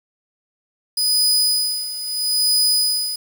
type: tone with tremolo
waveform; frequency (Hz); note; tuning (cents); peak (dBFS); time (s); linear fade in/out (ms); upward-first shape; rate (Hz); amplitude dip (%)
sawtooth; 4978; D#8; 0; -11; 0.97-3.16; 5; sine; 0.76; 75
effects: 7-bit